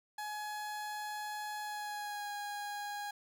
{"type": "tone with pitch glide", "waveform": "30% pulse", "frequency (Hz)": [843, 821.8], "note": ["G#5", "G#5"], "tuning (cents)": [26, -18], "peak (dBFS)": -36, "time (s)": [0.18, 3.11], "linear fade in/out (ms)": 5, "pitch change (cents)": -44, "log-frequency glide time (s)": [1.61, 2.32], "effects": []}